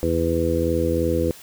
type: harmonic tone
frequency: 83 Hz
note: E2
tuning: 12 cents sharp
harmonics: 1 / 2 / 3 / 4 / 5 / 6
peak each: -25 / -29 / -28 / -24 / -28 / -23 dBFS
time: 0.03-1.31 s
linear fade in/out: 0 ms
effects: white hiss -44 dBFS RMS until 1.42 s